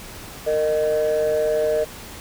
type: tone pair together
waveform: sine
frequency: 460 / 614 Hz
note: A#4 / D#5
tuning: -23 / -23 cents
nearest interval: perfect fourth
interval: 500 cents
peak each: -19 / -18 dBFS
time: 0.46-1.85 s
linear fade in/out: 20 ms
effects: tanh soft clip ceiling -14 dBFS + pink hiss -38 dBFS RMS until 2.2 s